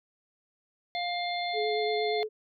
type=harmonic tone; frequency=703 Hz; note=F5; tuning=11 cents sharp; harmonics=1 / 3 / 5 / 6; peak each=-31 / -36 / -38 / -39 dBFS; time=0.95-2.23 s; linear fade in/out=0 ms
type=tone with vibrato; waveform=sine; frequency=427.6 Hz; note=A4; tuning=49 cents flat; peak=-28 dBFS; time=1.53-2.29 s; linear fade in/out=50 ms; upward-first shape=triangle; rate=8.6 Hz; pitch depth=21 cents each way
effects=none